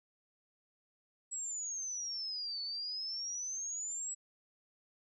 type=exponential two-way sweep; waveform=sine; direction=down then up; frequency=7820 to 4447 to 7820 Hz; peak=-37 dBFS; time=1.31-4.15 s; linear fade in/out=20 ms; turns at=2.62 s; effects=none